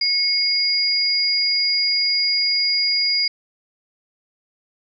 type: tone pair together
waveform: sine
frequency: 2182 / 4860 Hz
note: C#7 / D#8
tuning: -28 / -42 cents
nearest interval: octave + major second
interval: 1386 cents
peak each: -24 / -17 dBFS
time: 0.01-3.28 s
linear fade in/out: 5 ms
effects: none